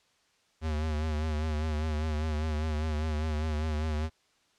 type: tone with vibrato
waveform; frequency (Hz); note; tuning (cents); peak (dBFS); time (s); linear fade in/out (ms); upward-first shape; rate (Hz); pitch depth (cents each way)
square; 77.2; D#2; -13; -29; 0.61-4.1; 50; triangle; 5; 63
effects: white hiss -68 dBFS RMS until 4.58 s + low-pass 6000 Hz 12 dB/octave